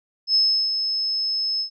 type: tone with ADSR envelope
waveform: sine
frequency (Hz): 5200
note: E8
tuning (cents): -24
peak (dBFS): -14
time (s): 0.27-1.7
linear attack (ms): 77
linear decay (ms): 350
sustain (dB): -7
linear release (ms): 96
effects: none